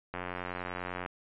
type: click train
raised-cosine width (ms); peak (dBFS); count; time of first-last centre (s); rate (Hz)
0.5; -21; 84; 0.14-1.061; 90.1
effects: resampled to 8000 Hz